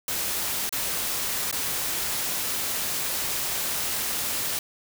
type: noise with dropouts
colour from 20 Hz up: white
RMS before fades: -28 dBFS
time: 0.08-4.59 s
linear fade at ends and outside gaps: 2 ms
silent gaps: 0.693-0.725 / 1.513-1.526 s
effects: none